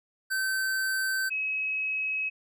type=tone pair in turn; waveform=square / sine; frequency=1543 / 2559 Hz; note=G6 / D#7; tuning=-28 / +48 cents; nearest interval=major sixth; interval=876 cents; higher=second; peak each=-27 dBFS; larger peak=neither; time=0.3-1.3 / 1.3-2.3 s; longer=neither; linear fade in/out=20 ms; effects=none